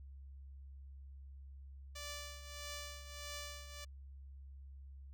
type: tone with tremolo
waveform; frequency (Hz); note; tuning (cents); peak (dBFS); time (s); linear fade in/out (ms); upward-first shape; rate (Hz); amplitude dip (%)
5% pulse; 585; D5; -7; -32; 1.95-3.85; 10; triangle; 1.6; 75
effects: added 68 Hz sine -50 dBFS peak until 5.13 s